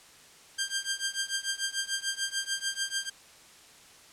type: tone with tremolo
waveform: 10% pulse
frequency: 1589 Hz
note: G6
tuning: 23 cents sharp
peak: -17 dBFS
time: 0.58-3.1 s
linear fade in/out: 10 ms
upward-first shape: triangle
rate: 6.8 Hz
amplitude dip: 95%
effects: white hiss -54 dBFS RMS until 4.12 s + low-pass 9000 Hz 12 dB/octave